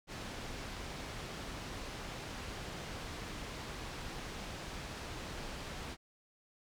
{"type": "low-pass noise", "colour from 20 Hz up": "pink", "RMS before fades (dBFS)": -44, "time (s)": [0.07, 5.97], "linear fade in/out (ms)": 50, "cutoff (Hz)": 5800, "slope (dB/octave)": 12, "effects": []}